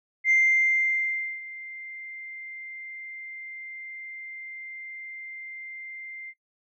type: tone with ADSR envelope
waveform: sine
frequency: 2093 Hz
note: C7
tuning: in tune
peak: -16 dBFS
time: 0.24-6.34 s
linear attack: 65 ms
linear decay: 1100 ms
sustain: -21 dB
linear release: 52 ms
effects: noise-tail reverb RT60 0.1 s tail -19 dB re dry + tanh soft clip ceiling -13 dBFS